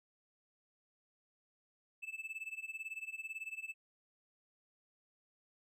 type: tone with tremolo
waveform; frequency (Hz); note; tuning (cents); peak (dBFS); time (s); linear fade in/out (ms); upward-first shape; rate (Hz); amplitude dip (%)
triangle; 2628; E7; -6; -37; 2.02-3.74; 20; sine; 18; 90
effects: none